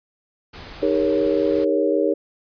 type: noise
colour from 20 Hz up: pink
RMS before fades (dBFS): -38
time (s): 0.53-1.65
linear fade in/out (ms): 10
type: chord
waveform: sine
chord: Eb dominant seventh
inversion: none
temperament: equal with one note detuned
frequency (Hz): 311.1 / 400.9 / 466.2 / 554.4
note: Eb4 / G4 / Bb4 / Db5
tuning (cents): 0 / +39 / 0 / 0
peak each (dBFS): -22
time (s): 0.82-2.14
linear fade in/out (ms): 10
effects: resampled to 11025 Hz